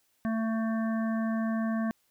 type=harmonic tone; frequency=223.4 Hz; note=A3; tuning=27 cents sharp; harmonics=1 / 3 / 5 / 7 / 8; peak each=-27 / -37 / -41 / -44 / -45 dBFS; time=0.25-1.91 s; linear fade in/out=0 ms; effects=white hiss -71 dBFS RMS until 2.1 s